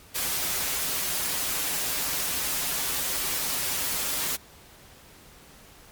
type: noise with comb filter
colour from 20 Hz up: white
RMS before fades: -28 dBFS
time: 0.14-4.37 s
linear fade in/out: 20 ms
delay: 9 ms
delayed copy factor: -0.7
effects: pink hiss -51 dBFS RMS until 5.91 s + MP3 96 kbps